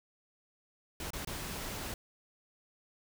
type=noise with dropouts; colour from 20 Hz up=pink; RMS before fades=-40 dBFS; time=1-1.94 s; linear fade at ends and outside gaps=2 ms; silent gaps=1.105-1.133 / 1.249-1.272 s; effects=none